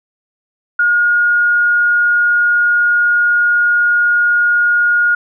sine tone, 1432 Hz, F6, 43 cents sharp, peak -9 dBFS, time 0.79-5.15 s, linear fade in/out 5 ms, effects none

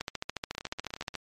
two click trains, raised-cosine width 0.2 ms, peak -15 / -24 dBFS, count 17 / 11, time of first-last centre 0.01-1.153 / 0.55-1.142 s, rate 14 / 16.9 Hz, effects MP3 64 kbps

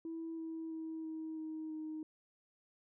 sine tone with pitch steps, 327.4 / 324.2 / 321 / 317.9 / 314.8 / 311.7 Hz, E4 / E4 / E4 / D#4 / D#4 / D#4, -12 / -29 / -46 / +37 / +20 / +3 cents, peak -39 dBFS, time 0.05-2.03 s, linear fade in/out 2 ms, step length 330 ms, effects tanh soft clip ceiling -36 dBFS

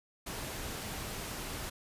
pink noise, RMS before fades -40 dBFS, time 0.26-1.7 s, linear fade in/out 10 ms, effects resampled to 32000 Hz

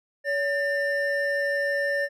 triangle tone pair together, 566 / 1796.9 Hz, C#5 / A6, +36 / +36 cents, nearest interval octave + minor sixth, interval 2000 cents, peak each -24 dBFS, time 0.24-2.09 s, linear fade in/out 50 ms, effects none

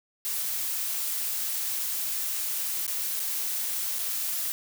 blue noise with dropouts, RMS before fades -30 dBFS, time 0.25-4.52 s, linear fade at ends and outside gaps 0 ms, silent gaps 2.866-2.878 / 3.196-3.2 / 3.986-3.99 s, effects none

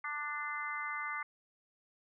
harmonic tone, 294.9 Hz, D4, 7 cents sharp, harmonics 3 / 4 / 5 / 6 / 7, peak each -47 / -40 / -44 / -46 / -40 dBFS, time 0.04-1.23 s, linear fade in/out 5 ms, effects none

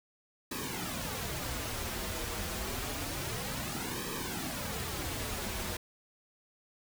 pink noise with flanger, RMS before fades -37 dBFS, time 0.51-5.77 s, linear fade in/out 5 ms, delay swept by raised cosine 1.4 to 7.3 ms, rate 0.28 Hz, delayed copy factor -0.7, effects none

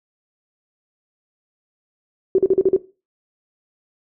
sine tone bursts, 377.7 Hz, F#4, 36 cents sharp, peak -10 dBFS, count 6, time 2.35-2.764 s, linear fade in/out 2 ms, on 34 ms, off 42 ms, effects noise-tail reverb RT60 0.3 s tail -17 dB re dry

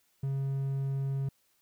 triangle tone, 136.5 Hz, C#3, 26 cents flat, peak -27 dBFS, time 0.23-1.29 s, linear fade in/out 5 ms, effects white hiss -71 dBFS RMS until 1.61 s

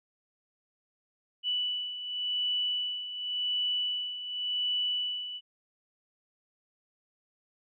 sine beating tone pair, 2965 / 2965.9 Hz, F#7 / F#7, +3 / +3 cents, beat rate 0.9 Hz, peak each -36 / -30 dBFS, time 1.43-5.41 s, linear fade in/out 50 ms, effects none

